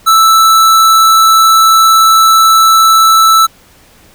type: tone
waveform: square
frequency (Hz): 1318.5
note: E6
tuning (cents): 0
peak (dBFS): -4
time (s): 0.06-3.47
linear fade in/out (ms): 20
effects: pink hiss -43 dBFS RMS until 4.14 s